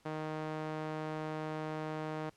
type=tone with band-pass filter; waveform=sawtooth; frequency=155.4 Hz; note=D#3; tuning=2 cents flat; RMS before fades=-39 dBFS; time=0.05-2.3 s; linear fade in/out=10 ms; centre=710 Hz; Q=0.66; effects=pink hiss -68 dBFS RMS until 2.36 s + low-pass 10000 Hz 12 dB/octave